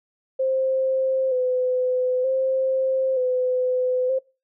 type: tone with vibrato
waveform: sine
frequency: 516 Hz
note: C5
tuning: 24 cents flat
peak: -19 dBFS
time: 0.39-4.19 s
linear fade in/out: 10 ms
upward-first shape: square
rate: 0.54 Hz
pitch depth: 34 cents each way
effects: noise-tail reverb RT60 0.3 s tail -23 dB re dry